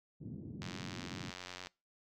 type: band-pass noise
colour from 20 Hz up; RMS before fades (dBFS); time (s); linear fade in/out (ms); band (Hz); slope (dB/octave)
pink; -46; 0.2-1.31; 20; 100 to 300; 24
type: click train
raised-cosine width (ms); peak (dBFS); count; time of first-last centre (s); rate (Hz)
0.2; -27; 96; 0.62-1.671; 90.4
effects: noise-tail reverb RT60 0.3 s tail -25 dB re dry